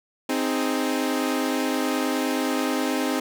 sawtooth chord, Ab major, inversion first, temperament equal, 261.6 / 311.1 / 415.3 Hz, C4 / Eb4 / Ab4, 0 / 0 / 0 cents, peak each -21 / -23 / -27 dBFS, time 0.29-3.2 s, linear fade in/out 5 ms, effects none

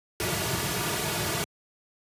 pink noise with comb filter, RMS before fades -28 dBFS, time 0.2-1.44 s, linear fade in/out 0 ms, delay 3.8 ms, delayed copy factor -0.7, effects high-pass 100 Hz 12 dB/octave + resampled to 32000 Hz

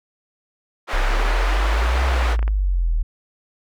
white band-pass noise, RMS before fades -26 dBFS, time 0.87-2.37 s, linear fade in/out 50 ms, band 380 to 1600 Hz, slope 12 dB/octave
sine exponential two-way sweep, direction up then down, 31.21 to 66 to 38.09 Hz, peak -16 dBFS, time 0.93-3.03 s, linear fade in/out 10 ms, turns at 2.05 s
clicks, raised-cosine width 0.5 ms, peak -16 dBFS, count 5, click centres 1.627 / 1.955 / 2.392 / 2.428 / 2.479 s
effects none

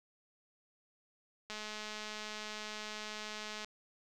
click train, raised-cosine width 0.2 ms, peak -26 dBFS, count 458, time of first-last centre 1.5-3.646 s, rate 213 Hz, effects none

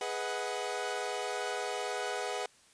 sawtooth chord, G# minor seventh, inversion none, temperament equal with one note detuned, 415.3 / 493.9 / 632 / 740 Hz, G#4 / B4 / D#5 / F#5, 0 / 0 / +27 / 0 cents, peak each -35 / -35 / -38 / -34 dBFS, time 0.01-2.46 s, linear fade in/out 2 ms, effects white hiss -62 dBFS RMS until 2.73 s + resampled to 22050 Hz

